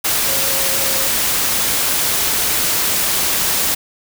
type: tone in noise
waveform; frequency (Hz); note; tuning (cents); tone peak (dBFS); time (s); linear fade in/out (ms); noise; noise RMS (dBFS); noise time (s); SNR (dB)
sine; 541; C#5; -42; -28; 0.28-1.08; 10; white; -17; 0.04-3.75; -14
effects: none